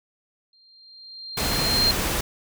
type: tone with exponential growth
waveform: sine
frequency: 4186 Hz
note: C8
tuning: in tune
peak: -16 dBFS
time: 0.53-1.91 s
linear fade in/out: 2 ms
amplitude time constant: 300 ms
type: noise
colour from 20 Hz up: pink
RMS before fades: -25 dBFS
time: 1.37-2.21 s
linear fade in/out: 5 ms
effects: none